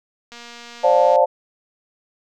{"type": "click train", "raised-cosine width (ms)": 0.2, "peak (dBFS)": -22, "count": 200, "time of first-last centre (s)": [0.32, 1.16], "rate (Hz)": 237}
{"type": "chord", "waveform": "sine", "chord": "D minor seventh", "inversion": "third", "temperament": "just", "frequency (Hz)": [528.6, 587.3, 704.8, 881], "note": ["C5", "D5", "F5", "A5"], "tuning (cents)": [18, 0, 16, 2], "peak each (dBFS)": [-16, -16, -18, -18], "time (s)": [0.83, 1.26], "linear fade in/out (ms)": 20}
{"effects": []}